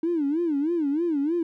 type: tone with vibrato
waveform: triangle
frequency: 311.1 Hz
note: D#4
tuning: in tune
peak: -18 dBFS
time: 0.03-1.43 s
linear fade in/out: 5 ms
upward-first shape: sine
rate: 3.2 Hz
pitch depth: 200 cents each way
effects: tanh soft clip ceiling -19 dBFS